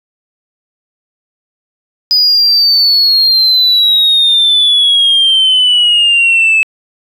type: exponential sweep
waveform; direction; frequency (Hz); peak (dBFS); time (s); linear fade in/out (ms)
sine; down; 4978 to 2600; -4; 2.11-6.63; 0
effects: tanh soft clip ceiling -3 dBFS